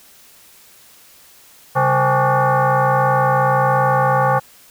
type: tone with frequency modulation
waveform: sine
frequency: 135.7 Hz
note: C#3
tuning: 36 cents flat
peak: -12 dBFS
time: 1.75-4.4 s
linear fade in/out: 20 ms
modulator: 330 Hz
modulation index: 3.6
effects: white hiss -47 dBFS RMS until 4.7 s